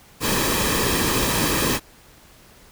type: noise with comb filter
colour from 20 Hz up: pink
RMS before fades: -21 dBFS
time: 0.2-1.8 s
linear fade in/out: 50 ms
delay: 1.4 ms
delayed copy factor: -0.55
effects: pink hiss -50 dBFS RMS until 2.71 s